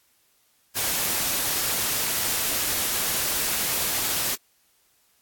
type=noise; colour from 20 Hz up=white; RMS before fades=-25 dBFS; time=0.75-4.36 s; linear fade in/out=20 ms; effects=white hiss -64 dBFS RMS until 5.21 s + AAC 64 kbps